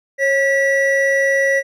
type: tone pair together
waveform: triangle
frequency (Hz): 546 / 1945.7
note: C#5 / B6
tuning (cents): -26 / -26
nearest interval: octave + minor seventh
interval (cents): 2200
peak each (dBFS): -14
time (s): 0.18-1.63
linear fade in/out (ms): 50
effects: none